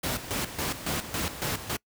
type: noise with tremolo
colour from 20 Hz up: pink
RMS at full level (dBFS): -29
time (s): 0.03-1.77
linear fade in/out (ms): 10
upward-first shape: square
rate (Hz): 3.6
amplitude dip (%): 70
effects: noise-tail reverb RT60 0.1 s tail -25 dB re dry + high-pass 60 Hz 12 dB/octave